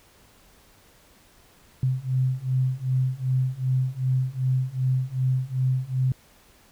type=beating tone pair; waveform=sine; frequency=128.2 / 130.8 Hz; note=C3 / C3; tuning=-35 / 0 cents; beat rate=2.6 Hz; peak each=-25 / -24 dBFS; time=1.83-6.12 s; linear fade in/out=2 ms; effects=pink hiss -56 dBFS RMS until 6.71 s